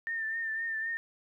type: tone with vibrato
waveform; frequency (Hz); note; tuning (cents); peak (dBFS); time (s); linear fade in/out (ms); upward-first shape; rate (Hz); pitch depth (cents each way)
sine; 1801; A6; +40; -31; 0.07-0.97; 0; triangle; 3.9; 46
effects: 12-bit